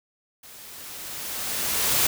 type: noise with level ramp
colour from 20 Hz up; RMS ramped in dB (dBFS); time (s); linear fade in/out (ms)
white; -46 to -20; 0.43-2.07; 5
effects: none